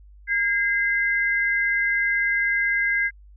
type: tone pair together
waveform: sine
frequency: 1621 / 2059 Hz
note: G#6 / C7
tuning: -42 / -28 cents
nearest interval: major third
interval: 414 cents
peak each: -22 dBFS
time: 0.27-3.11 s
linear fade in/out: 50 ms
effects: added 50 Hz sine -45 dBFS peak until 3.36 s